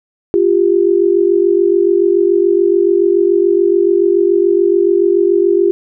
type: tone pair together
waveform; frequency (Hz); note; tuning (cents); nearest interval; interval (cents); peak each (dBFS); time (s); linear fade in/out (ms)
sine; 349.2 / 396.2; F4 / G4; 0 / +18; major second; 218; -11; 0.34-5.71; 0
effects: none